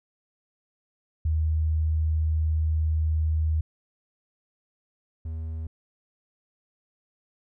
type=tone pair in turn; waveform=sine / triangle; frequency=78.6 / 80.07 Hz; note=D#2 / E2; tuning=+18 / -50 cents; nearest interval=unison; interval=32 cents; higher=second; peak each=-21 / -28 dBFS; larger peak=first; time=1.25-3.61 / 5.25-5.67 s; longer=first; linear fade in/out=5 ms; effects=none